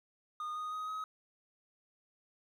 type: tone with pitch steps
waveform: triangle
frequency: 1226 / 1240.2 / 1254.7 / 1269.2 Hz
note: D#6 / D#6 / D#6 / D#6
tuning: -26 / -6 / +14 / +34 cents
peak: -35 dBFS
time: 0.4-1.04 s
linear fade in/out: 2 ms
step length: 160 ms
effects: 12-bit

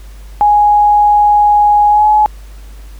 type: tone with pitch glide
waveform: sine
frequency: 830.6 to 847.6 Hz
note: G#5 to G#5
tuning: 0 to +35 cents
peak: -5 dBFS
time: 0.41-2.26 s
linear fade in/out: 0 ms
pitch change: +35 cents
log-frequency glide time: 1.89-2.06 s
effects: added 50 Hz sine -29 dBFS peak until 2.99 s + pink hiss -44 dBFS RMS until 2.99 s

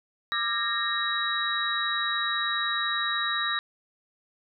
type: tone cluster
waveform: sine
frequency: 1185 / 1351 / 1636 / 1849 / 3850 Hz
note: D6 / E6 / G#6 / A#6 / B7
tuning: +15 / +42 / -26 / -15 / -45 cents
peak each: -31 / -37 / -36 / -30 / -29 dBFS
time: 0.32-3.59 s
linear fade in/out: 0 ms
effects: none

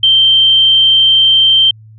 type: tone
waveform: sine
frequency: 3134 Hz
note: G7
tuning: 1 cent flat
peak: -5 dBFS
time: 0.03-1.71 s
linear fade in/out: 5 ms
effects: added 109 Hz sine -35 dBFS peak until 1.98 s

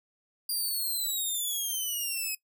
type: exponential sweep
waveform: 5% pulse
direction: down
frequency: 4817 to 2534 Hz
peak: -22 dBFS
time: 0.49-2.35 s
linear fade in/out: 5 ms
effects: noise-tail reverb RT60 0.1 s tail -19 dB re dry

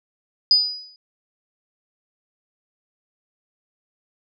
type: tone with exponential decay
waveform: sine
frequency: 4951 Hz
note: D#8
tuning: 9 cents flat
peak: -9 dBFS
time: 0.51-0.96 s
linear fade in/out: 1 ms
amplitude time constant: 96 ms
effects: none

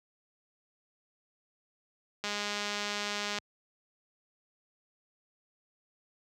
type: click train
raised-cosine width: 0.2 ms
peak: -17 dBFS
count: 237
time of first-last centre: 2.24-3.386 s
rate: 206 Hz
effects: high-pass 80 Hz 12 dB/octave

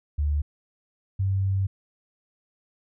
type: tone pair in turn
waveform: sine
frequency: 73.42 / 96.74 Hz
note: D2 / G2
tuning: 0 / -22 cents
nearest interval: perfect fourth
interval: 478 cents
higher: second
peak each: -21 dBFS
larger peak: neither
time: 0.18-0.42 / 1.19-1.67 s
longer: second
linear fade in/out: 10 ms
effects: none

